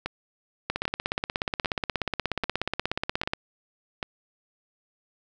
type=two click trains; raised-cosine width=0.3 ms; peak=-10 / -13 dBFS; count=45 / 6; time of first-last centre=0.7-3.335 / 0.06-4.028 s; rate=16.7 / 1.26 Hz; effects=none